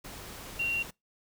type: tone in noise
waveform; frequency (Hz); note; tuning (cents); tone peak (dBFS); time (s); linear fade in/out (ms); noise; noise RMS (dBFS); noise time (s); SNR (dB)
sine; 2754; F7; -25; -27; 0.59-0.83; 10; pink; -44; 0.04-0.91; +14
effects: noise-tail reverb RT60 0.2 s tail -24 dB re dry